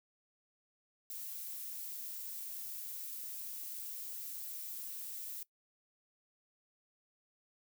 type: noise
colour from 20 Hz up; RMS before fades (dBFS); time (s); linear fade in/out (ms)
violet; -44; 1.1-5.43; 2
effects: noise-tail reverb RT60 0.1 s tail -20 dB re dry